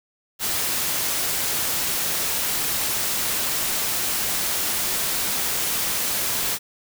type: noise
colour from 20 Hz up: white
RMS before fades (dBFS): -24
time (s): 0.39-6.59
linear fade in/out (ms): 50
effects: none